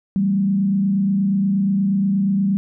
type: tone with frequency modulation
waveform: sine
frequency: 196 Hz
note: G3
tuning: in tune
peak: -15 dBFS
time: 0.16-2.57 s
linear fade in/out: 0 ms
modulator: 28.4 Hz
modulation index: 0.55
effects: none